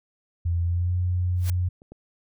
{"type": "tone with pitch glide", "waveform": "sine", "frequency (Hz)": [85.5, 89.96], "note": ["F2", "F#2"], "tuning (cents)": [-36, -48], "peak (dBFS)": -21, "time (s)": [0.45, 1.69], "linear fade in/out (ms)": 10, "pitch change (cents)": 88, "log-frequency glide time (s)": [0.63, 0.96]}
{"type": "noise with exponential growth", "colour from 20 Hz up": "white", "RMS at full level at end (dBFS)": -32, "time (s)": [1.36, 1.5], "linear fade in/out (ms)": 1, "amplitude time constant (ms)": 30}
{"type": "clicks", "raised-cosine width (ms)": 2, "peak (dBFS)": [-37, -29], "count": 2, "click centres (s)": [1.819, 1.92]}
{"effects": []}